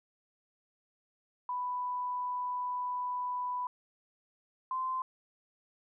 sine tone pair in turn, 992 / 1035 Hz, B5 / C6, +7 / -19 cents, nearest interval minor second, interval 74 cents, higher second, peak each -32 / -31 dBFS, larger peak second, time 1.49-3.67 / 4.71-5.02 s, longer first, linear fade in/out 2 ms, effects none

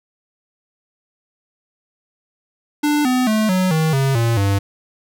square tone with pitch steps, 295.8 / 253.1 / 216.5 / 185.27 / 158.52 / 135.62 / 116.04 / 99.28 Hz, D4 / B3 / A3 / F#3 / D#3 / C#3 / A#2 / G2, +13 / +43 / -28 / +3 / +33 / -38 / -7 / +22 cents, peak -15 dBFS, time 2.83-4.59 s, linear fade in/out 10 ms, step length 220 ms, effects none

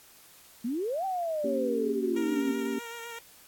sine exponential two-way sweep, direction up then down, 220.6 to 784 to 260.9 Hz, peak -28 dBFS, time 0.64-2.52 s, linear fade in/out 10 ms, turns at 1.05 s
sine chord, G diminished, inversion first, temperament equal, 233.1 / 277.2 / 392 Hz, Bb3 / Db4 / G4, 0 / 0 / 0 cents, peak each -33 dBFS, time 1.44-2.79 s, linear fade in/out 5 ms
10% pulse tone with vibrato, 466.2 Hz, A#4, in tune, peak -30 dBFS, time 2.16-3.19 s, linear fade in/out 5 ms, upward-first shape sine, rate 7.9 Hz, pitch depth 25 cents each way
effects white hiss -55 dBFS RMS until 3.47 s + AAC 64 kbps

